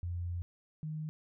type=tone pair in turn; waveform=sine; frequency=87.31 / 155.03 Hz; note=F2 / D#3; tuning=0 / -6 cents; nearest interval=minor seventh; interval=994 cents; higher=second; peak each=-34 / -36 dBFS; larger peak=first; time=0.03-0.42 / 0.83-1.09 s; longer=first; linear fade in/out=0 ms; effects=none